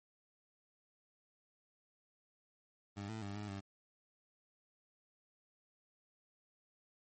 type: tone with pitch steps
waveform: 20% pulse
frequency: 100.8 / 110.7 / 100 / 104.1 / 98.5 Hz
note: G2 / A2 / G2 / G#2 / G2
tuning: +49 / +11 / +35 / +5 / +9 cents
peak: -37 dBFS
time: 2.96-3.61 s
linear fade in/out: 20 ms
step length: 130 ms
effects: MP3 32 kbps